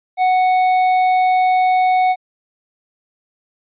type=tone with tanh clipping; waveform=sine; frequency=740 Hz; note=F#5; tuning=in tune; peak=-13 dBFS; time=0.17-2.16 s; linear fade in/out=50 ms; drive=9 dB; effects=resampled to 8000 Hz